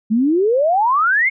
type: exponential sweep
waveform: sine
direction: up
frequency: 207.8 to 2217 Hz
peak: -12 dBFS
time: 0.1-1.3 s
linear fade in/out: 20 ms
effects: none